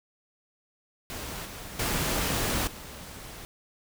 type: noise with level steps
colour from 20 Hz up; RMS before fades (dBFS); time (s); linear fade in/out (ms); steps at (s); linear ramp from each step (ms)
pink; -37 / -41 / -28 / -43; 1.1-3.45; 0; 1.45 / 1.79 / 2.67; 5
effects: none